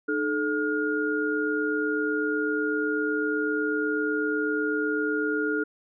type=tone cluster; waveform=sine; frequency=303.4 / 431.4 / 1425 Hz; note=D#4 / A4 / F6; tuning=-44 / -34 / +34 cents; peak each=-28 dBFS; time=0.08-5.64 s; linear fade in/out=10 ms; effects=none